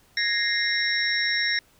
sine tone cluster, 1668 / 1853 / 2102 / 3836 / 5490 Hz, G#6 / A#6 / C7 / A#7 / F8, +7 / -11 / +7 / +49 / -31 cents, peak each -31 / -26 / -28 / -31 / -27 dBFS, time 0.17-1.59 s, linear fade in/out 2 ms, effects pink hiss -59 dBFS RMS until 1.79 s

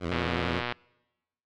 10% pulse tone with vibrato, 86.3 Hz, F2, 20 cents flat, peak -21 dBFS, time 0-0.63 s, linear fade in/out 50 ms, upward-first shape square, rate 11 Hz, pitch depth 79 cents each way
click train, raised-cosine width 0.3 ms, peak -14 dBFS, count 74, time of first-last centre 0.12-0.723 s, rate 121 Hz
effects noise-tail reverb RT60 1.0 s tail -26 dB re dry + low-pass 4000 Hz 12 dB/octave

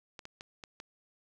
clicks, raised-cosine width 0.2 ms, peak -27 dBFS, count 5, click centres 0.192 / 0.254 / 0.409 / 0.638 / 0.801 s, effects none

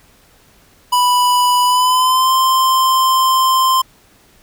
square tone with pitch glide, 987.8 to 1044.1 Hz, B5 to C6, 0 to -4 cents, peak -11 dBFS, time 0.92-3.82 s, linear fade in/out 10 ms, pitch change +96 cents, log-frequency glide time 1.64-2.32 s, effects pink hiss -50 dBFS RMS until 4.42 s

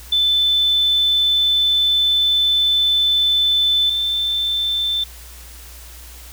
sine tone pair in turn, 3520 / 3547 Hz, A7 / A7, 0 / +13 cents, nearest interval unison, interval 13 cents, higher second, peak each -13 / -17 dBFS, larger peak first, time 0.12-3.9 / 3.9-5.04 s, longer first, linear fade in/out 5 ms, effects added 60 Hz sine -38 dBFS peak until 6.32 s + white hiss -41 dBFS RMS until 6.32 s

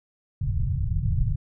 white low-pass noise, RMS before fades -24 dBFS, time 0.41-1.36 s, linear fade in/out 10 ms, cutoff 140 Hz, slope 48 dB/octave, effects none

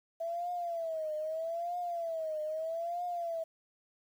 sine tone with vibrato, 659.3 Hz, E5, in tune, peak -33 dBFS, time 0.2-3.44 s, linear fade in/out 10 ms, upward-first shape triangle, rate 0.79 Hz, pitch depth 140 cents each way, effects 10-bit

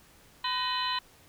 harmonic tone with a mistuned harmonic, 503 Hz, B4, 32 cents sharp, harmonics 2 / 3 / 4 / 5 / 6 / 7 / 8, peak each -31 / -42 / -38 / -41 / -35 / -43 / -34 dBFS, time 0.44-0.99 s, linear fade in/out 5 ms, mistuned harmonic 4, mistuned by -120 cents, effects pink hiss -58 dBFS RMS until 1.28 s

